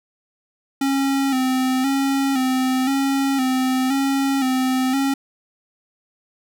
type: tone with vibrato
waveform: square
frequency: 265.8 Hz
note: C4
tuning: 27 cents sharp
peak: -18 dBFS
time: 0.81-5.14 s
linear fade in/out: 5 ms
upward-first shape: square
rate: 0.97 Hz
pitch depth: 48 cents each way
effects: none